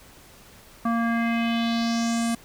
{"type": "tone with low-pass filter sweep", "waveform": "square", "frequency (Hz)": 231.5, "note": "A#3", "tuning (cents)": -12, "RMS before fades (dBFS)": -24, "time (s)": [0.85, 2.35], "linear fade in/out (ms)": 5, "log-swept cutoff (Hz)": [1200, 9700], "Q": 3, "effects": ["pink hiss -50 dBFS RMS until 2.44 s"]}